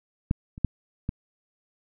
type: clicks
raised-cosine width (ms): 5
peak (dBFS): -10 / -27 / -9 / -15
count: 4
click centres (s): 0.311 / 0.579 / 0.647 / 1.091
effects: none